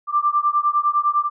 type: beating tone pair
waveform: sine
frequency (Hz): 1177 / 1186.9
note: D6 / D6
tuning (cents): +3 / +18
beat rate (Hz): 9.9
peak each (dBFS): -19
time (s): 0.07-1.3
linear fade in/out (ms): 50
effects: none